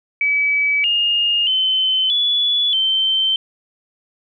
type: tone with pitch steps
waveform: sine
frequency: 2288 / 2837 / 3061 / 3424 / 3104 Hz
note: D7 / F7 / G7 / A7 / G7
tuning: -46 / +27 / -42 / -48 / -18 cents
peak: -14 dBFS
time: 0.21-3.36 s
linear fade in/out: 2 ms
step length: 630 ms
effects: none